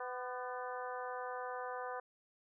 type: harmonic tone with a mistuned harmonic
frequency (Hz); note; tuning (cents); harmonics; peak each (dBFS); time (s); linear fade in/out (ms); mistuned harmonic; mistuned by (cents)
251; B3; +28; 2 / 3 / 4 / 5 / 6 / 7; -44 / -45 / -46 / -48 / -49 / -54; 0-2; 5; 5; -55
effects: none